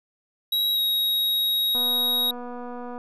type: tone with pitch glide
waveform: square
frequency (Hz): 3852 to 3795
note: B7 to A#7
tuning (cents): -44 to +30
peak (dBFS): -21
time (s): 0.52-2.31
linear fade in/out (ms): 5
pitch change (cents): -26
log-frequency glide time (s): 0.73-0.8
type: click train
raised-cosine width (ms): 1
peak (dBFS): -24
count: 301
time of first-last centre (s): 1.75-2.98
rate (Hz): 244
effects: none

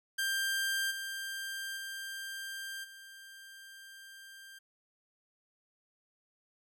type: tone with level steps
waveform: sawtooth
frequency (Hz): 1585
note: G6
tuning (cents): +19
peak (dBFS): -27 / -34 / -36 / -46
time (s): 0.18-4.59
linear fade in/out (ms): 10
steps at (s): 0.9 / 1.76 / 2.83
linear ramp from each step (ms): 20
effects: none

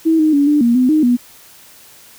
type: tone with pitch steps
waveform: sine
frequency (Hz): 323.2 / 310.5 / 284.5 / 295.8 / 236.1 / 253.5 / 308.9 / 243.8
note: E4 / D#4 / C#4 / D4 / A#3 / B3 / D#4 / B3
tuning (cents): -34 / -3 / +45 / +13 / +22 / +45 / -12 / -22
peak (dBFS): -9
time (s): 0.05-1.17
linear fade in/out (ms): 20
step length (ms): 140
effects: white hiss -43 dBFS RMS until 2.18 s

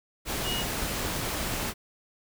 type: tone in noise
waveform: sine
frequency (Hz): 2886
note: F#7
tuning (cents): -44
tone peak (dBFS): -31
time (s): 0.43-0.65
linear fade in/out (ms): 50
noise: pink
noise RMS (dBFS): -31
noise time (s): 0.25-1.74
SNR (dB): -3
effects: none

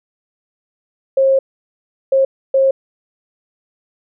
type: tone bursts at uneven times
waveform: sine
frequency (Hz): 537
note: C5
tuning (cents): +45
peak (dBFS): -9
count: 3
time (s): 1.17-1.39 / 2.12-2.25 / 2.54-2.71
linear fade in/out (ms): 5
effects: none

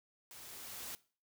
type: noise with level ramp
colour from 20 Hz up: white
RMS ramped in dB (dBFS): -53 to -44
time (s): 0.31-0.95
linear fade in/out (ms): 0
effects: noise-tail reverb RT60 0.4 s tail -20 dB re dry

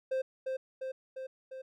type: tone with echo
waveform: triangle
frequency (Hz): 524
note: C5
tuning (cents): +2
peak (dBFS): -27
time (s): 0.11-0.22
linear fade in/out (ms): 10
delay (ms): 350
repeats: 4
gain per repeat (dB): -3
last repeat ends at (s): 1.62
effects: none

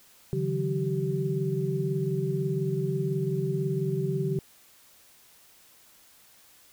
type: tone cluster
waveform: sine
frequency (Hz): 141.5 / 159.8 / 185.6 / 384.8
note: C#3 / D#3 / F#3 / G4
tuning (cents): +36 / +47 / +6 / -32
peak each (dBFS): -29 / -32 / -34 / -30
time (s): 0.33-4.39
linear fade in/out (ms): 0
effects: white hiss -57 dBFS RMS until 6.72 s

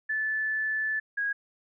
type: tone pair in turn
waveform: sine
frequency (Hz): 1744 / 1646.1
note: A6 / G#6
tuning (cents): -16 / -16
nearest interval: minor second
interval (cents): 100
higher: first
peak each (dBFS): -26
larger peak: neither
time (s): 0.09-1 / 1.17-1.33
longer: first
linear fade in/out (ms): 10
effects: none

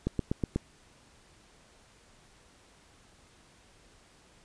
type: click train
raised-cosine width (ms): 3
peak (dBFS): -15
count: 5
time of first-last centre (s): 0.07-0.56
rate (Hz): 8.16
effects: pink hiss -60 dBFS RMS until 4.44 s + resampled to 22050 Hz

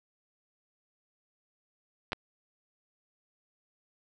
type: clicks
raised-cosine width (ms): 0.3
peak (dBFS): -16 / -17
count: 2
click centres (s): 2.121 / 2.131
effects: none

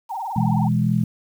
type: tone with vibrato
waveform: sine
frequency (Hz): 845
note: G#5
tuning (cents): +30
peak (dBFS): -25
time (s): 0.09-0.69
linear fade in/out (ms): 20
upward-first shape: sine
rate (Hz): 19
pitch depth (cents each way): 200
type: chord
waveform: sine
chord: E major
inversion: second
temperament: equal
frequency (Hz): 123.47 / 164.81 / 207.7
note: B2 / E3 / G#3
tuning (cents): 0 / 0 / 0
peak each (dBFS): -21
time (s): 0.36-1.04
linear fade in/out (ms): 5
effects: 8-bit

